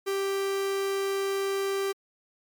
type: tone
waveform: 45% pulse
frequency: 392 Hz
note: G4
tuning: in tune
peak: -26 dBFS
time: 0.06-1.93 s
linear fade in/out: 20 ms
effects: MP3 96 kbps